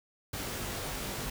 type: noise with comb filter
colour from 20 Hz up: pink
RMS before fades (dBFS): -37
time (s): 0.33-1.3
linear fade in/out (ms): 5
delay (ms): 20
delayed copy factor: +0.65
effects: none